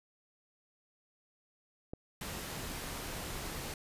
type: click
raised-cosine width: 2 ms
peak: -27 dBFS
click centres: 1.935 s
type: noise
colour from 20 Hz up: pink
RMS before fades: -41 dBFS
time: 2.21-3.74 s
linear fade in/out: 2 ms
effects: resampled to 32000 Hz